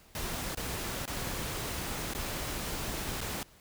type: noise with dropouts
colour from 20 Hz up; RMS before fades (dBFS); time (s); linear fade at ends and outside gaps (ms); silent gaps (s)
pink; -36; 0.15-3.43; 1; 0.549-0.572 / 1.055-1.077 / 2.136-2.149 / 3.206-3.213
effects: pink hiss -59 dBFS RMS until 3.6 s